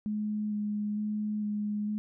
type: tone with vibrato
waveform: sine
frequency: 210 Hz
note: G#3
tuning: 19 cents sharp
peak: -29 dBFS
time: 0.06-1.98 s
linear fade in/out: 0 ms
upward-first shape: square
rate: 1.1 Hz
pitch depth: 11 cents each way
effects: none